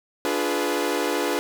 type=chord; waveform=sawtooth; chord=D diminished seventh; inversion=none; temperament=equal with one note detuned; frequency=293.7 / 349.2 / 420.9 / 493.9 Hz; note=D4 / F4 / Ab4 / Cb5; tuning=0 / 0 / +23 / 0 cents; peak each=-24 dBFS; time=0.25-1.39 s; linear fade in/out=0 ms; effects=8-bit